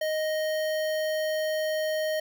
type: tone with notch filter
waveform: square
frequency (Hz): 622.3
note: D#5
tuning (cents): 0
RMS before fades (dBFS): -28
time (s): 0.01-2.2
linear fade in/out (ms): 5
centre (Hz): 7900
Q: 1.8
effects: none